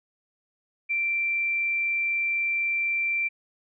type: tone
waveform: sine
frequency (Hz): 2352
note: D7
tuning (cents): +2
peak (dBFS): -23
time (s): 0.89-3.29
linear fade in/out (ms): 20
effects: none